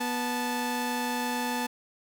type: tone pair together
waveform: sawtooth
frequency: 245.2 / 873.8 Hz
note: B3 / A5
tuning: -12 / -12 cents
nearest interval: octave + minor seventh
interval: 2200 cents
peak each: -27 dBFS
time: 0-1.67 s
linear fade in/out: 10 ms
effects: none